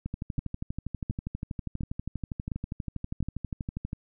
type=two click trains; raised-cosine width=5 ms; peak=-20 / -18 dBFS; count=49 / 5; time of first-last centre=0.06-3.931 / 0.39-3.227 s; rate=12.4 / 1.41 Hz; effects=none